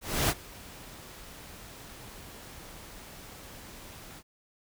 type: noise with ADSR envelope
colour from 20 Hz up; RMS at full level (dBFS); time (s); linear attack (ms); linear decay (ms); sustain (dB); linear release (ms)
pink; -25; 0.01-4.23; 280; 46; -22; 51
effects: none